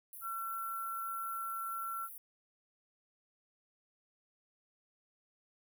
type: high-pass noise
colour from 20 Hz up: pink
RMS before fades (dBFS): -49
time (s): 0.13-2.18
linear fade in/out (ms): 2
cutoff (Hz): 10000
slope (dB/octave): 96
type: tone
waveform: sine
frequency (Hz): 1350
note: E6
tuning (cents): +41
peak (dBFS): -37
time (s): 0.21-2.09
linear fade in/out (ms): 50
effects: none